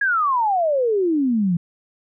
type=exponential sweep; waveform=sine; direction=down; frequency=1683 to 164.81 Hz; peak=-16 dBFS; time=0.01-1.57 s; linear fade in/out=5 ms; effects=none